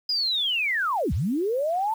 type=linear two-way sweep; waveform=sine; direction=down then up; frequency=5010 to 58.1 to 906 Hz; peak=-22 dBFS; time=0.09-1.94 s; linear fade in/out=5 ms; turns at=1.13 s; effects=8-bit